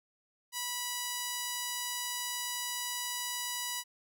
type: tone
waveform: 5% pulse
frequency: 979 Hz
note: B5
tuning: 15 cents flat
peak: -22 dBFS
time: 0.52-3.84 s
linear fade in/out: 50 ms
effects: none